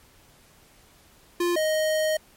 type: tone pair in turn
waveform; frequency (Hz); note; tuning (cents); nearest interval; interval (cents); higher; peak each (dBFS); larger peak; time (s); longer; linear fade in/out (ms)
square; 349.2 / 624; F4 / D#5; 0 / +5; minor seventh; 1005; second; -22; neither; 1.4-1.56 / 1.56-2.17; second; 5
effects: pink hiss -56 dBFS RMS until 2.36 s + MP3 64 kbps